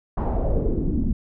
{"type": "noise with low-pass filter sweep", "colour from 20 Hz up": "brown", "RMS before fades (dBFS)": -22, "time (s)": [0.17, 1.13], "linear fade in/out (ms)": 5, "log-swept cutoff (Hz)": [990, 200], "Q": 3.3, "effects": []}